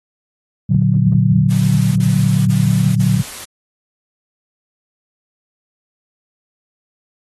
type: chord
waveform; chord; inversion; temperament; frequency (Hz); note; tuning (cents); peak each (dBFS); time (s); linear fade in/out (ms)
sine; Bb augmented; none; equal with one note detuned; 116.54 / 146.32 / 185; Bb2 / D3 / F#3; 0 / -6 / 0; -15; 0.69-3.22; 10
type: noise bursts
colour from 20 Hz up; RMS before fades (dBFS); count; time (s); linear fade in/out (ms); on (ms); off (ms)
white; -31; 4; 1.5-3.454; 10; 460; 38
effects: AAC 32 kbps